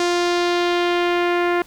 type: tone with low-pass filter sweep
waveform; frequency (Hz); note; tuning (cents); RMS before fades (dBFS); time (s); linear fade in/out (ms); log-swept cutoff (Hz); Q
sawtooth; 350; F4; +4; -19; 0-1.62; 2; 6200 to 2000; 1.4
effects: pink hiss -48 dBFS RMS until 1.66 s